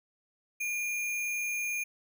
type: tone with sample-and-hold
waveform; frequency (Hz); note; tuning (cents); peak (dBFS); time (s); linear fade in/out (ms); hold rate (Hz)
sine; 2411; D7; +45; -30; 0.6-1.84; 10; 8820
effects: none